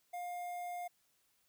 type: tone with notch filter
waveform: square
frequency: 708 Hz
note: F5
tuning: 23 cents sharp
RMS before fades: -42 dBFS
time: 0.13-0.88 s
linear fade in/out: 10 ms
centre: 4300 Hz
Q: 0.51
effects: white hiss -75 dBFS RMS until 1.48 s